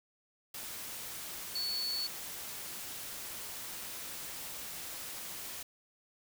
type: tone in noise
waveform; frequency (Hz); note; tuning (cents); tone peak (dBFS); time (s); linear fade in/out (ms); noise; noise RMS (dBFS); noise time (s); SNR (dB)
sine; 4435; C#8; 0; -33; 1.55-2.07; 5; white; -43; 0.54-5.63; +7
effects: none